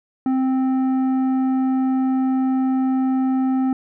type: tone with tanh clipping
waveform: sine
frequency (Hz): 261.6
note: C4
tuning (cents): 0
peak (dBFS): -18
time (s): 0.26-3.73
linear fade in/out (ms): 2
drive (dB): 9
effects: none